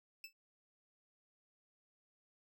25% pulse tone with exponential decay, 2638 Hz, E7, 1 cent sharp, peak -39 dBFS, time 0.24-0.33 s, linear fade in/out 2 ms, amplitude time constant 19 ms, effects none

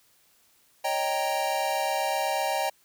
square chord, Eb dominant seventh, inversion third, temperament equal, 554.4 / 622.3 / 784 / 932.3 Hz, Db5 / Eb5 / G5 / Bb5, 0 / 0 / 0 / 0 cents, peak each -34 / -32 / -29 / -33 dBFS, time 0.84-2.7 s, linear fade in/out 10 ms, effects white hiss -63 dBFS RMS until 2.84 s

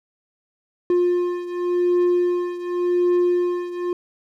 triangle beating tone pair, 353.8 / 354.69 Hz, F4 / F4, +23 / +27 cents, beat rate 0.89 Hz, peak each -17 / -21 dBFS, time 0.9-3.93 s, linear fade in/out 2 ms, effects none

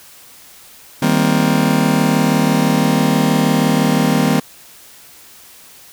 40% pulse chord, C minor seventh, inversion first, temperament just, 156.98 / 196.22 / 235.5 / 261.6 Hz, Eb3 / G3 / Bb3 / C4, +16 / +2 / +18 / 0 cents, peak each -17 dBFS, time 1.02-4.4 s, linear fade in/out 5 ms, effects white hiss -42 dBFS RMS until 5.92 s

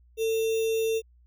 sine tone with sample-and-hold, 447.7 Hz, A4, 30 cents sharp, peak -23 dBFS, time 0.17-1.02 s, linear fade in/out 50 ms, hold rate 3150 Hz, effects added 60 Hz sine -55 dBFS peak until 1.26 s

